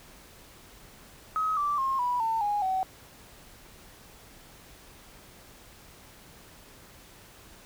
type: tone with pitch steps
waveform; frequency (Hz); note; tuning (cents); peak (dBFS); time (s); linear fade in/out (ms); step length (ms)
triangle; 1272 / 1166.4 / 1069.6 / 980.8 / 899.4 / 824.8 / 756.3; D#6 / D6 / C6 / B5 / A5 / G#5 / F#5; +38 / -12 / +38 / -12 / +38 / -12 / +38; -21; 1.36-2.83; 0; 210
effects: tanh soft clip ceiling -23 dBFS + pink hiss -52 dBFS RMS until 7.65 s